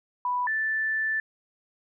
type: tone pair in turn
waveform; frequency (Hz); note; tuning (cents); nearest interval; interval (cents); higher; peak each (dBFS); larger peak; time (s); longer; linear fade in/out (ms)
sine; 987.8 / 1760.1; B5 / A6; 0 / 0; minor seventh; 1000; second; -24; neither; 0.25-0.47 / 0.47-1.2; second; 2
effects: none